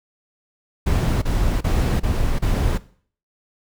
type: noise bursts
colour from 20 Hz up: brown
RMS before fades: -19 dBFS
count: 5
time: 0.86-2.78 s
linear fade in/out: 10 ms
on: 360 ms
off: 30 ms
effects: noise-tail reverb RT60 0.5 s tail -18 dB re dry